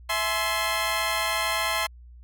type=chord; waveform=15% pulse; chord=E augmented; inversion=none; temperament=equal with one note detuned; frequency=659.3 / 849.5 / 1046.5 Hz; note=E5 / G#5 / B#5; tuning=0 / +39 / 0 cents; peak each=-23 / -24 / -20 dBFS; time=0.09-1.87 s; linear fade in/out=10 ms; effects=added 60 Hz sine -44 dBFS peak until 2.23 s + AAC 64 kbps